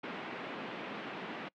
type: band-pass noise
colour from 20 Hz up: pink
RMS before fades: -42 dBFS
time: 0.03-1.49 s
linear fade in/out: 10 ms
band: 190 to 3000 Hz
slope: 24 dB/octave
effects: noise-tail reverb RT60 0.1 s tail -25 dB re dry + MP3 96 kbps